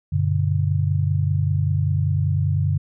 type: tone cluster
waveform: sine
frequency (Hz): 95.1 / 120.3 / 145.3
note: F#2 / B2 / D3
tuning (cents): +48 / -45 / -18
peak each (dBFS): -20 / -27 / -21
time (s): 0.12-2.78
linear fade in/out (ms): 10
effects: none